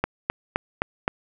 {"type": "click train", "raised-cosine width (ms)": 0.5, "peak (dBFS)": -6, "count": 5, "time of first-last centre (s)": [0.04, 1.079], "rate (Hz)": 3.85, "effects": []}